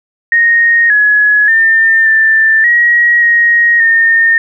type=tone with pitch steps; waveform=sine; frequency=1861 / 1688 / 1802 / 1776 / 1900 / 1880 / 1828 Hz; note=A#6 / G#6 / A6 / A6 / A#6 / A#6 / A#6; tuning=-3 / +28 / +41 / +16 / +33 / +14 / -34 cents; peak=-5 dBFS; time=0.32-4.38 s; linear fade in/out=2 ms; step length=580 ms; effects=none